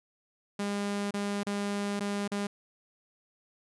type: tone with dropouts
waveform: sawtooth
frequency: 202.6 Hz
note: G#3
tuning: 43 cents flat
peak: -26 dBFS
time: 0.59-2.47 s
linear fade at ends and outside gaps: 5 ms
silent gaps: 1.109-1.139 / 1.433-1.466 / 1.996-2.005 / 2.278-2.316 s
effects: resampled to 24000 Hz